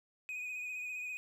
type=tone with vibrato; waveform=triangle; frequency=2489 Hz; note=D#7; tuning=in tune; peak=-37 dBFS; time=0.29-1.17 s; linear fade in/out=0 ms; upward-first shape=triangle; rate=15 Hz; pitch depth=40 cents each way; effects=none